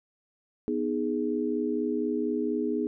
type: chord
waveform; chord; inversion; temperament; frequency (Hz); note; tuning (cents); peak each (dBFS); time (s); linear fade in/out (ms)
sine; G# minor; first; equal; 246.9 / 311.1 / 415.3; B3 / D#4 / G#4; 0 / 0 / 0; -30; 0.68-2.87; 0
effects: none